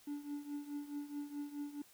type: tone with tremolo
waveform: triangle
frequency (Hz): 290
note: D4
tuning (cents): -22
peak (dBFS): -35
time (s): 0.07-1.82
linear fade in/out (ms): 5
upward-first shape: triangle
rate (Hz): 4.7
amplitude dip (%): 85
effects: tanh soft clip ceiling -31 dBFS + white hiss -64 dBFS RMS until 1.93 s